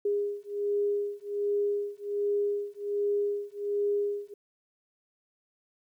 sine beating tone pair, 407.9 / 409.2 Hz, G#4 / G#4, -31 / -26 cents, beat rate 1.3 Hz, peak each -30 dBFS, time 0.05-4.34 s, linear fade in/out 5 ms, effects 11-bit

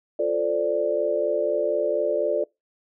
sine chord, D minor seventh, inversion first, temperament equal, 349.2 / 440 / 523.3 / 587.3 Hz, F4 / A4 / C5 / D5, 0 / 0 / 0 / 0 cents, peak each -29 / -26 / -29 / -23 dBFS, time 0.19-2.44 s, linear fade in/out 5 ms, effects noise-tail reverb RT60 0.2 s tail -24 dB re dry

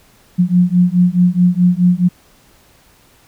sine beating tone pair, 176.2 / 180.9 Hz, F3 / F#3, +16 / -39 cents, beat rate 4.7 Hz, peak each -12 dBFS, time 0.38-2.09 s, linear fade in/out 20 ms, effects pink hiss -50 dBFS RMS until 3.27 s

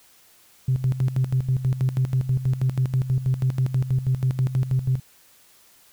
sine tone with tremolo, 129.6 Hz, C3, 16 cents flat, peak -16 dBFS, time 0.68-5 s, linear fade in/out 5 ms, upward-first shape square, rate 6.2 Hz, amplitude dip 75%, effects tanh soft clip ceiling -13 dBFS + white hiss -55 dBFS RMS until 5.92 s

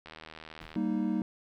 click train, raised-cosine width 0.3 ms, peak -29 dBFS, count 56, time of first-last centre 0.06-0.754 s, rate 79.2 Hz
brown noise with exponential decay, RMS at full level -43 dBFS, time 0.61-0.81 s, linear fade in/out 1 ms, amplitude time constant 43 ms
triangle chord, Eb major, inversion first, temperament equal, 196 / 233.1 / 311.1 Hz, G3 / Bb3 / Eb4, 0 / 0 / 0 cents, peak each -30 dBFS, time 0.76-1.22 s, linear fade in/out 2 ms
effects none

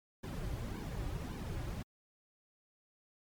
brown noise with flanger, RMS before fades -40 dBFS, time 0.23-1.83 s, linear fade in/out 10 ms, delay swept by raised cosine 1.5 to 4.6 ms, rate 1.8 Hz, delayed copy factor -0.75, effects MP3 96 kbps

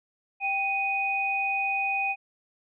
sine tone pair together, 784 / 2489 Hz, G5 / D#7, 0 / 0 cents, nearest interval octave + minor sixth, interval 2000 cents, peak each -29 / -26 dBFS, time 0.4-2.16 s, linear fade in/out 50 ms, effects none

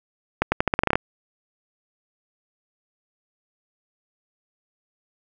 accelerating click train, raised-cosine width 0.5 ms, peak -3 dBFS, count 11, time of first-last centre 0.42-0.955 s, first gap 100 ms, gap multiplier 0.85, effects none

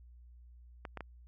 clicks, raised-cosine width 0.5 ms, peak -26 dBFS, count 3, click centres 0.852 / 0.973 / 1.007 s, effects added 60 Hz sine -53 dBFS peak until 1.27 s

